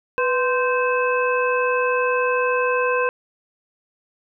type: harmonic tone with a mistuned harmonic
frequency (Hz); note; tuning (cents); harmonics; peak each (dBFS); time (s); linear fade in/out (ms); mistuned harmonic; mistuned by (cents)
519; C5; -14; 1 / 2 / 3 / 5; -20 / -23 / -25 / -27; 0.18-3.09; 0; 1; -80
effects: none